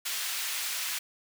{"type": "high-pass noise", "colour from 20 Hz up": "pink", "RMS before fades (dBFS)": -33, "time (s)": [0.05, 0.99], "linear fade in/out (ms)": 10, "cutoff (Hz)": 2000, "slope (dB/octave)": 12, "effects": []}